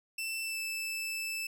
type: tone with pitch glide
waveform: sawtooth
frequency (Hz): 2667 to 2636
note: E7 to E7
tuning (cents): +20 to -1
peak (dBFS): -31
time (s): 0.18-1.47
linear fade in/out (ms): 5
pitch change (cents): -21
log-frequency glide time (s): 0.43-0.58
effects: none